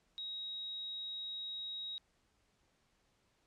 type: tone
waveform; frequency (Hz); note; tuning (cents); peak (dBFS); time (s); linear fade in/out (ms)
sine; 3800; A#7; +33; -40; 0.18-1.98; 0
effects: pink hiss -75 dBFS RMS until 3.46 s + low-pass 8000 Hz 12 dB/octave